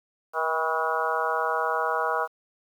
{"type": "harmonic tone with a mistuned harmonic", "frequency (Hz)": 160, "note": "D#3", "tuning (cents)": 49, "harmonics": [3, 4, 5, 6, 7, 8, 9], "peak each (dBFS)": [-31, -31, -31, -31, -31, -31, -31], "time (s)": [0.33, 2.28], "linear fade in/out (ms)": 50, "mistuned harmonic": 6, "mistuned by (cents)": 43, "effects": ["9-bit"]}